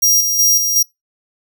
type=tone with tremolo; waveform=sawtooth; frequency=5700 Hz; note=F8; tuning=34 cents sharp; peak=-7 dBFS; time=0.02-0.83 s; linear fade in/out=10 ms; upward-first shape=square; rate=2.7 Hz; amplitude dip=45%; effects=noise-tail reverb RT60 0.2 s tail -26 dB re dry